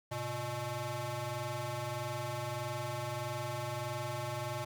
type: ring-modulated tone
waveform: 20% pulse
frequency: 240.8 Hz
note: B3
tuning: 44 cents flat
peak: -28 dBFS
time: 0.11-4.65 s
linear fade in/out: 10 ms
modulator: 372 Hz
effects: none